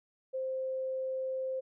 sine tone, 523.3 Hz, C5, in tune, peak -32 dBFS, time 0.33-1.61 s, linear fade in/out 20 ms, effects none

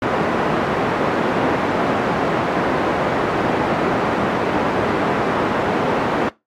pink band-pass noise, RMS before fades -19 dBFS, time 0.02-6.29 s, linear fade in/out 2 ms, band 220 to 1300 Hz, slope 12 dB/octave, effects noise-tail reverb RT60 0.2 s tail -19 dB re dry + AAC 64 kbps

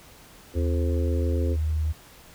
harmonic tone, 87 Hz, F2, 6 cents flat, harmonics 3 / 4 / 5 / 6, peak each -32 / -33 / -34 / -35 dBFS, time 0.53-1.57 s, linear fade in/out 50 ms
sine tone, 77.78 Hz, D#2, in tune, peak -22 dBFS, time 0.55-1.93 s, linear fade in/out 20 ms
effects pink hiss -50 dBFS RMS until 2.34 s

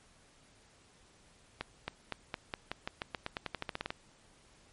accelerating click train, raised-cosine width 0.3 ms, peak -19 dBFS, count 19, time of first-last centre 1.61-3.905 s, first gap 270 ms, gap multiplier 0.9, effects pink hiss -63 dBFS RMS until 4.72 s + MP3 48 kbps

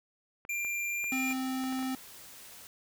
clicks, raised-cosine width 0.5 ms, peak -32 dBFS, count 8, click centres 0.451 / 0.648 / 1.042 / 1.311 / 1.639 / 1.726 / 1.791 / 1.828 s
square tone with pitch glide, 2380 to 2395 Hz, D7 to D7, +22 to +33 cents, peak -32 dBFS, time 0.49-1.33 s, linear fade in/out 5 ms, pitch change +11 cents, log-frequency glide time 0.88-1.12 s
square tone, 260.9 Hz, C4, 5 cents flat, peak -32 dBFS, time 1.12-1.95 s, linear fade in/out 2 ms
white noise, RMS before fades -50 dBFS, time 1.27-2.67 s, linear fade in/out 0 ms
effects none

